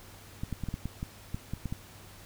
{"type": "clicks", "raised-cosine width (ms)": 5, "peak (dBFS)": -21, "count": 11, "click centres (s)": [0.435, 0.527, 0.637, 0.687, 0.741, 0.856, 1.029, 1.345, 1.536, 1.657, 1.725], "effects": ["added 97 Hz sine -54 dBFS peak until 2.25 s", "pink hiss -52 dBFS RMS until 2.25 s"]}